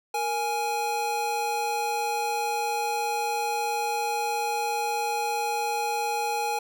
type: tone pair together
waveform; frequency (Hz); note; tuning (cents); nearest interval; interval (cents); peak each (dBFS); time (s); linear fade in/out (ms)
square; 466.2 / 831.5; A#4 / G#5; 0 / +2; minor seventh; 1002; -33 / -27; 0.14-6.59; 5
effects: none